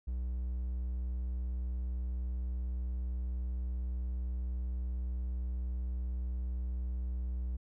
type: tone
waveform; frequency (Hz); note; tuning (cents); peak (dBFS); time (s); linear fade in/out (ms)
triangle; 61.74; B1; 0; -31; 0.07-7.57; 10
effects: none